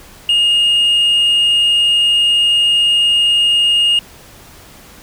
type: tone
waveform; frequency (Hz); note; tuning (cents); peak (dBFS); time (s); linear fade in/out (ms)
sine; 2846; F7; +32; -7; 0.29-3.99; 2
effects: tanh soft clip ceiling -8 dBFS + pink hiss -40 dBFS RMS until 5.02 s